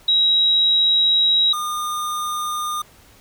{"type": "tone pair in turn", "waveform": ["sine", "square"], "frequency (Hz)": [3844, 1214.2], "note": ["B7", "D#6"], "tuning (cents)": [-48, -43], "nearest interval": "octave + minor sixth", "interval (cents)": 1995, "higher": "first", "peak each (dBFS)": [-13, -23], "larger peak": "first", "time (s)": [[0.08, 1.53], [1.53, 2.82]], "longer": "first", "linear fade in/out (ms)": 5, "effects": ["pink hiss -50 dBFS RMS until 3.2 s"]}